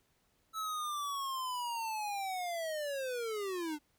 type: linear sweep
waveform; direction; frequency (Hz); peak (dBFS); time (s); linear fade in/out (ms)
square; down; 1313 to 290; -36; 0.53-3.79; 50
effects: pink hiss -74 dBFS RMS until 3.98 s